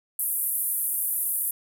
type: band-pass noise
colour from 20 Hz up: white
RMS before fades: -27 dBFS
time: 0.19-1.51 s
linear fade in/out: 2 ms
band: 9900 to 14000 Hz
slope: 48 dB/octave
effects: none